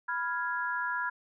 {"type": "chord", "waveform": "sine", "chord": "F diminished", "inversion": "second", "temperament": "equal", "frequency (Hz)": [987.8, 1396.9, 1661.2], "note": ["Cb6", "F6", "Ab6"], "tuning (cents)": [0, 0, 0], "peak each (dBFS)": -34, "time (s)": [0.08, 1.1], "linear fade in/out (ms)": 10, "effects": []}